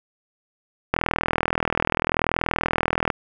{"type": "click train", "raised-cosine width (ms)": 0.5, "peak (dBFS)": -4, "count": 89, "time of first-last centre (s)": [0.94, 3.102], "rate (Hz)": 40.7, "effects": []}